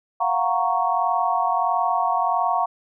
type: chord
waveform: sine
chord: Gb major seventh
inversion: third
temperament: equal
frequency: 698.5 / 740 / 932.3 / 1108.7 Hz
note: F5 / Gb5 / Bb5 / Db6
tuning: 0 / 0 / 0 / 0 cents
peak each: -24 dBFS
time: 0.2-2.66 s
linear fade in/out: 10 ms
effects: none